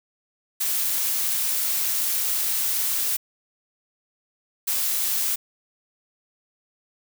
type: noise bursts at uneven times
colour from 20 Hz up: blue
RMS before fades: -24 dBFS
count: 2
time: 0.6-3.17 / 4.67-5.36 s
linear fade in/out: 10 ms
effects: none